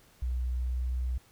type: tone with pitch glide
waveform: sine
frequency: 62 to 62.54 Hz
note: B1 to B1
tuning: +7 to +22 cents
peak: -28 dBFS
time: 0.22-1.18 s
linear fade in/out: 5 ms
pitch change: +15 cents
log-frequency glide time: 0.47-0.93 s
effects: pink hiss -61 dBFS RMS until 1.31 s